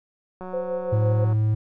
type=click train; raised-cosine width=1 ms; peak=-23 dBFS; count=170; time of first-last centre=0.41-1.328 s; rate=184 Hz
type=tone with tremolo; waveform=sine; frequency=517 Hz; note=C5; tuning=21 cents flat; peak=-23 dBFS; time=0.53-1.25 s; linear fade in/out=10 ms; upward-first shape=sine; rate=5.9 Hz; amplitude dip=55%
type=tone; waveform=triangle; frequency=108.2 Hz; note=A2; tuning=29 cents flat; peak=-16 dBFS; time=0.92-1.55 s; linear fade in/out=10 ms
effects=none